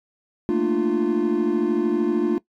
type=chord; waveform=triangle; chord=Bb major seventh; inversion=third; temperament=equal with one note detuned; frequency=220 / 233.1 / 301.2 / 349.2 Hz; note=A3 / Bb3 / D4 / F4; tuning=0 / 0 / +44 / 0 cents; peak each=-24 / -24 / -21 / -19 dBFS; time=0.49-2.38 s; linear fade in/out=0 ms; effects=noise-tail reverb RT60 0.1 s tail -19 dB re dry + tanh soft clip ceiling -9 dBFS